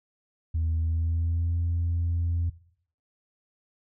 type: tone with pitch glide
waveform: sine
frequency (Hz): 80.9 to 85.02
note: E2 to F2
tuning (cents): -32 to -46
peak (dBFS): -22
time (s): 0.54-2.5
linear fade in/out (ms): 10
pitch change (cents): +86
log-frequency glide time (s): 0.79-1.55
effects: noise-tail reverb RT60 0.6 s tail -19 dB re dry + tanh soft clip ceiling -21 dBFS